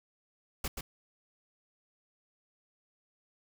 pink noise with echo, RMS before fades -34 dBFS, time 0.64-0.68 s, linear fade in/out 5 ms, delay 130 ms, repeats 1, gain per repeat -5 dB, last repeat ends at 0.81 s, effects none

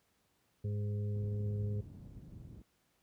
harmonic tone, 103.3 Hz, G#2, 9 cents flat, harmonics 1 / 2 / 4 / 5, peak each -33 / -45 / -47 / -55 dBFS, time 0.64-1.81 s, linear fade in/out 5 ms
pink low-pass noise, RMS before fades -48 dBFS, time 1.15-2.62 s, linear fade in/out 5 ms, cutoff 180 Hz, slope 12 dB/octave
effects pink hiss -75 dBFS RMS until 3.02 s + high-pass 60 Hz 12 dB/octave

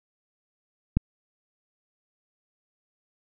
click, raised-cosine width 5 ms, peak -8 dBFS, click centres 0.97 s, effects none

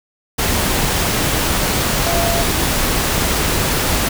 sine tone in noise, 680 Hz, F5, 46 cents flat, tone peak -19 dBFS, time 2.06-2.42 s, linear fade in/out 10 ms, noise pink, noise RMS -17 dBFS, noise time 0.38-4.09 s, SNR -5 dB, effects none

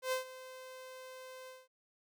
sawtooth tone with ADSR envelope, 516 Hz, C5, 24 cents flat, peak -27 dBFS, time 0.02-1.68 s, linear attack 100 ms, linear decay 120 ms, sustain -17 dB, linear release 200 ms, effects none

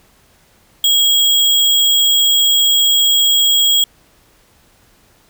sine tone with sample-and-hold, 3295 Hz, G#7, 14 cents flat, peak -9 dBFS, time 0.84-3.84 s, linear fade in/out 2 ms, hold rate 11025 Hz, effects pink hiss -52 dBFS RMS until 5.29 s

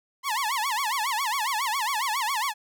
sawtooth tone with vibrato, 977 Hz, B5, 19 cents flat, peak -21 dBFS, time 0.23-2.54 s, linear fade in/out 50 ms, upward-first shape sine, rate 7.3 Hz, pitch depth 260 cents each way, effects none

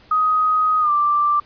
sine tone with pitch glide, 1254 to 1176.8 Hz, D#6 to D6, +13 to +3 cents, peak -14 dBFS, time 0.11-1.4 s, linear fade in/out 5 ms, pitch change -110 cents, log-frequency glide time 0.8-0.91 s, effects pink hiss -50 dBFS RMS until 1.45 s + resampled to 11025 Hz

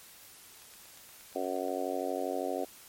click train, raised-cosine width 0.2 ms, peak -37 dBFS, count 10, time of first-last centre 0.62-1.681 s, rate 8.48 Hz
harmonic tone, 92.6 Hz, F#2, 2 cents sharp, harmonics 3 / 4 / 5 / 6 / 7 / 8, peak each -38 / -38 / -38 / -38 / -38 / -38 dBFS, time 1.35-2.65 s, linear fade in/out 10 ms
effects white hiss -53 dBFS RMS until 2.88 s + MP3 64 kbps

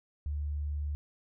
sine tone, 73.42 Hz, D2, in tune, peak -31 dBFS, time 0.26-0.95 s, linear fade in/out 0 ms, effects none

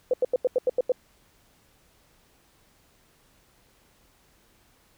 sine tone bursts, 504 Hz, B4, 35 cents sharp, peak -18 dBFS, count 8, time 0.11-0.92 s, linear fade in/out 2 ms, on 26 ms, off 86 ms, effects pink hiss -62 dBFS RMS until 4.97 s

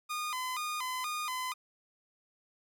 sawtooth tone with vibrato, 1116 Hz, C#6, 11 cents sharp, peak -30 dBFS, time 0.09-1.54 s, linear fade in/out 20 ms, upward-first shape square, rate 2.1 Hz, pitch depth 160 cents each way, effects none

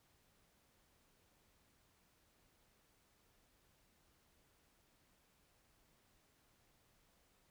silence, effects pink hiss -74 dBFS RMS until 7.5 s

